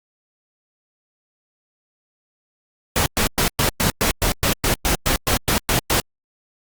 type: noise bursts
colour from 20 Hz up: pink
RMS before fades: -18 dBFS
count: 15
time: 2.96-6 s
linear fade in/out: 0 ms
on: 100 ms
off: 110 ms
effects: Opus 48 kbps